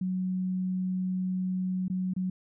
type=tone with dropouts; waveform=sine; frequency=185 Hz; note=F#3; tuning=in tune; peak=-27 dBFS; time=0.01-2.3 s; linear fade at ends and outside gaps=5 ms; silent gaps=1.882-1.899 / 2.137-2.163 s; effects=none